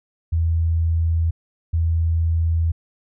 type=tone pair in turn; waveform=sine; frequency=82.4 / 82.4 Hz; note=E2 / E2; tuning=0 / 0 cents; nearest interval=unison; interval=0 cents; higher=neither; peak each=-16 dBFS; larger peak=neither; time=0.32-1.31 / 1.73-2.72 s; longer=neither; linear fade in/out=10 ms; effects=none